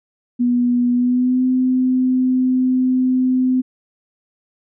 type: tone with pitch glide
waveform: sine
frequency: 244 to 255.8 Hz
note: B3 to C4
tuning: -21 to -39 cents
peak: -13 dBFS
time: 0.39-3.62 s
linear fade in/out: 20 ms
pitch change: +82 cents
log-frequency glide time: 0.92-1.44 s
effects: none